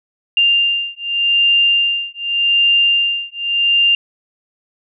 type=beating tone pair; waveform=sine; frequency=2794 / 2794.85 Hz; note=F7 / F7; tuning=0 / +1 cents; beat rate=0.85 Hz; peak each=-15 dBFS; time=0.37-3.95 s; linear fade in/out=2 ms; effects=none